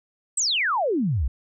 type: exponential sweep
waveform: sine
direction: down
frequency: 8372 to 55.4 Hz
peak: -20 dBFS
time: 0.37-1.28 s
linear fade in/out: 5 ms
effects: none